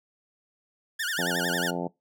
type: tone with vibrato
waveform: sawtooth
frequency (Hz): 1612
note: G6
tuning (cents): +48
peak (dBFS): -24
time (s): 0.99-1.71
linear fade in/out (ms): 10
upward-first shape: sine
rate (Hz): 11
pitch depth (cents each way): 220
type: harmonic tone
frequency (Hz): 87.31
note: F2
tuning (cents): 0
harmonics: 2 / 3 / 4 / 5 / 6 / 7 / 8 / 9 / 10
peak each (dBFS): -33 / -35 / -36 / -37 / -38 / -38 / -39 / -40 / -40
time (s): 1.18-1.88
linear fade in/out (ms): 10
effects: noise-tail reverb RT60 0.2 s tail -22 dB re dry